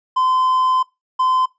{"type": "tone pair in turn", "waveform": "triangle", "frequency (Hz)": [1028, 1028], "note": ["C6", "C6"], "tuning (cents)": [-31, -31], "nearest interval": "unison", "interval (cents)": 0, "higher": "neither", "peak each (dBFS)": -12, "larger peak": "neither", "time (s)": [[0.16, 0.83], [1.19, 1.46]], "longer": "first", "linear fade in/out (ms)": 10, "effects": ["noise-tail reverb RT60 0.2 s tail -21 dB re dry", "resampled to 16000 Hz"]}